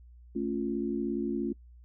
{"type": "chord", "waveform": "sine", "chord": "A augmented", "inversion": "none", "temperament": "equal", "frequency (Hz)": [220, 277.2, 349.2], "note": ["A3", "C#4", "E#4"], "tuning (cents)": [0, 0, 0], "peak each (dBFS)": -33, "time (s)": [0.35, 1.53], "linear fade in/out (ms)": 10, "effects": ["noise-tail reverb RT60 0.1 s tail -24 dB re dry", "added 60 Hz sine -50 dBFS peak until 1.84 s"]}